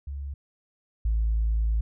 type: tone pair in turn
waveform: sine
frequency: 69.9 / 54.89 Hz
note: C#2 / A1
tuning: +15 / -3 cents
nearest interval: major third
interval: 418 cents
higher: first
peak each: -31 / -20 dBFS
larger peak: second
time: 0.07-0.34 / 1.05-1.81 s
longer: second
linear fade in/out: 5 ms
effects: tanh soft clip ceiling -18 dBFS